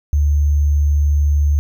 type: tone with sample-and-hold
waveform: sine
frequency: 73.2 Hz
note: D2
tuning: 5 cents flat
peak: -11 dBFS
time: 0.13-1.59 s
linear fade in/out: 0 ms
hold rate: 6300 Hz
effects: none